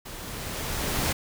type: noise with level ramp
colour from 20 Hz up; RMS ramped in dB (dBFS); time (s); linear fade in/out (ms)
pink; -40 to -25; 0.05-1.13; 10
effects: none